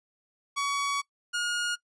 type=tone pair in turn; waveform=sawtooth; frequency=1128 / 1432.3 Hz; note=C#6 / F6; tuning=+30 / +43 cents; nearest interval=major third; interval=413 cents; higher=second; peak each=-23 dBFS; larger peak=neither; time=0.56-1.02 / 1.33-1.76 s; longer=first; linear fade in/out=20 ms; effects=noise-tail reverb RT60 0.1 s tail -21 dB re dry + resampled to 22050 Hz